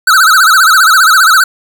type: tone with vibrato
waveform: square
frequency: 1400 Hz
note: F6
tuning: 4 cents sharp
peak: -4 dBFS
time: 0.07-1.44 s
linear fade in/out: 5 ms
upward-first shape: sine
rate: 15 Hz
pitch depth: 180 cents each way
effects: none